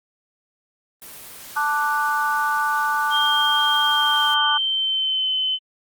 white noise, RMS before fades -39 dBFS, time 1.02-4.34 s, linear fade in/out 0 ms
sine chord, D major, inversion second, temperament equal, 880 / 1174.7 / 1480 Hz, A5 / D6 / F#6, 0 / 0 / 0 cents, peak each -23 dBFS, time 1.56-4.58 s, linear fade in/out 10 ms
sine tone with pitch glide, 3200 to 3050 Hz, G7 to G7, +35 to -48 cents, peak -19 dBFS, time 3.1-5.59 s, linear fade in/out 50 ms, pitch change -83 cents, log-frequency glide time 3.87-5.31 s
effects Opus 32 kbps

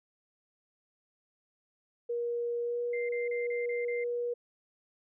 sine tone with pitch glide, 474.9 to 480.7 Hz, A#4 to B4, +32 to -47 cents, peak -30 dBFS, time 2.09-4.34 s, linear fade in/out 10 ms, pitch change +21 cents, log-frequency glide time 2.62-2.81 s
sine tone bursts, 2093 Hz, C7, in tune, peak -38 dBFS, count 6, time 2.93-4.04 s, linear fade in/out 5 ms, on 160 ms, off 30 ms
effects none

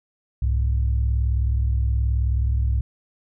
sine tone pair together, 65.41 / 104.34 Hz, C2 / G#2, 0 / +9 cents, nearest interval minor sixth, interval 809 cents, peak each -18 / -24 dBFS, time 0.42-2.81 s, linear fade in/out 5 ms, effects tanh soft clip ceiling -11 dBFS

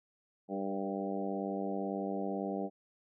harmonic tone with a mistuned harmonic, 98 Hz, G2, in tune, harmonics 2 / 3 / 4 / 5 / 6 / 7 / 8, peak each -38 / -40 / -41 / -42 / -43 / -43 / -44 dBFS, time 0.48-2.7 s, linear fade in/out 50 ms, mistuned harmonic 5, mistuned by -22 cents, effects none

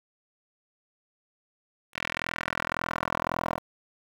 10% pulse tone with band-pass filter sweep, 41.85 Hz, E1, 27 cents sharp, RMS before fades -32 dBFS, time 1.93-3.6 s, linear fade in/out 50 ms, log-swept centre 2300 to 850 Hz, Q 1.8, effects 8-bit

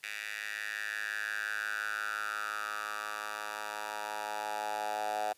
10% pulse tone with high-pass filter sweep, 105.7 Hz, G#2, 31 cents sharp, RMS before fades -37 dBFS, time 0.03-5.33 s, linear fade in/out 5 ms, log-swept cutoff 2100 to 740 Hz, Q 6, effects white hiss -64 dBFS RMS until 5.37 s + resampled to 32000 Hz

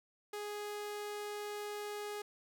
sawtooth tone, 415.3 Hz, G#4, in tune, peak -36 dBFS, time 0.33-2.22 s, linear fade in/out 5 ms, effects none

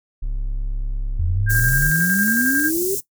triangle tone, 34.48 Hz, C#1, 8 cents flat, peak -19 dBFS, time 0.22-1.91 s, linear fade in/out 10 ms
sine exponential sweep, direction up, 80 to 399.4 Hz, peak -19 dBFS, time 1.19-2.95 s, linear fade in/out 5 ms
sine tone with tremolo, 1601 Hz, G6, 36 cents sharp, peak -17 dBFS, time 1.46-2.71 s, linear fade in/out 50 ms, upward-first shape square, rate 11 Hz, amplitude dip 35%
white band-stop noise, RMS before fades -25 dBFS, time 1.49-3.01 s, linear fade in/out 20 ms, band 420 to 6300 Hz, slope 24 dB/octave
effects noise-tail reverb RT60 0.1 s tail -17 dB re dry

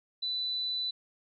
sine tone, 3986 Hz, B7, 15 cents sharp, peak -30 dBFS, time 0.22-0.91 s, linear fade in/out 10 ms, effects none

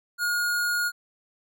square tone, 1434 Hz, F6, 45 cents sharp, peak -24 dBFS, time 0.18-0.92 s, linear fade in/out 50 ms, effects none

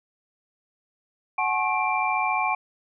sine tone cluster, 743 / 857 / 1085 / 2359 Hz, F#5 / A5 / C#6 / D7, +7 / -46 / -37 / +7 cents, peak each -27 dBFS, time 1.38-2.55 s, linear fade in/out 5 ms, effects none

